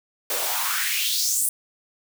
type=noise with high-pass filter sweep; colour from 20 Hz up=white; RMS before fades=-24 dBFS; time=0.3-1.49 s; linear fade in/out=2 ms; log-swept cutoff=420 to 10000 Hz; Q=3.5; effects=none